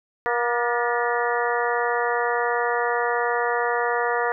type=harmonic tone with a mistuned harmonic; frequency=238.6 Hz; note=A#3; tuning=41 cents sharp; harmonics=2 / 3 / 4 / 5 / 6 / 7 / 8; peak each=-25 / -27 / -28 / -29 / -30 / -30 / -31 dBFS; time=0.26-4.32 s; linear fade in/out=0 ms; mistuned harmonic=7; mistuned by=+70 cents; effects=none